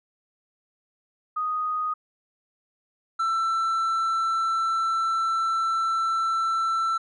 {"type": "tone pair in turn", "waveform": ["sine", "triangle"], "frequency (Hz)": [1244.5, 1335.7], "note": ["D#6", "E6"], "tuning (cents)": [0, 22], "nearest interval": "minor second", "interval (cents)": 122, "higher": "second", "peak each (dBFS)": [-24, -20], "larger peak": "second", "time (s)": [[1.36, 1.94], [3.19, 6.98]], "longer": "second", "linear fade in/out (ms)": 10, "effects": ["resampled to 24000 Hz"]}